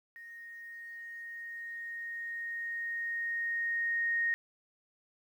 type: tone with level ramp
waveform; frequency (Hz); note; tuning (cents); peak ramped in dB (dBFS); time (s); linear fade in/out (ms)
sine; 1860; A#6; -4; -46 to -27; 0.16-4.34; 0
effects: 11-bit